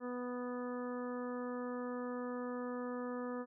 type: harmonic tone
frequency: 246.9 Hz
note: B3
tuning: in tune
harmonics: 1 / 2 / 3 / 4 / 5 / 6 / 7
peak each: -41 / -42 / -54 / -51 / -49 / -59 / -55 dBFS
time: 0-3.46 s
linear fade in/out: 50 ms
effects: none